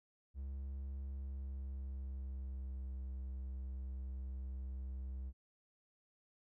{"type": "tone with pitch glide", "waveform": "triangle", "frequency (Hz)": [67.8, 65.08], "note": ["C#2", "C2"], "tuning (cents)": [-38, -9], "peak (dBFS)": -39, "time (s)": [0.34, 5.33], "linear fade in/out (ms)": 50, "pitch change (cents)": -71, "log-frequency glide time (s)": [1.06, 2.94], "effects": []}